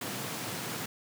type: high-pass noise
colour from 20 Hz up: pink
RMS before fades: -37 dBFS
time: 0.01-0.86 s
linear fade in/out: 5 ms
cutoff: 100 Hz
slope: 96 dB/octave
effects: none